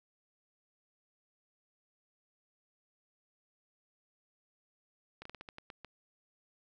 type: slowing click train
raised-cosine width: 0.3 ms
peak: -30 dBFS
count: 9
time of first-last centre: 5.22-5.847 s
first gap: 34 ms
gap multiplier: 1.23
effects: none